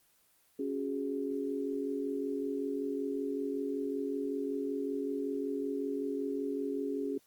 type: chord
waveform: sine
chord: C# suspended fourth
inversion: none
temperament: equal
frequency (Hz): 277.2 / 370 / 415.3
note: C#4 / F#4 / G#4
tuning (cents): 0 / 0 / 0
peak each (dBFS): -35 / -40 / -36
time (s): 0.59-7.18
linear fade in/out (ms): 5
effects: white hiss -68 dBFS RMS until 7.26 s + Opus 24 kbps